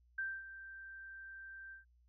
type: tone with ADSR envelope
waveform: sine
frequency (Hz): 1568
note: G6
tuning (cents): 0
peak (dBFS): -35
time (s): 0.18-1.85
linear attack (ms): 7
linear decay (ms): 240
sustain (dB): -13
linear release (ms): 130
effects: added 60 Hz sine -66 dBFS peak until 2.08 s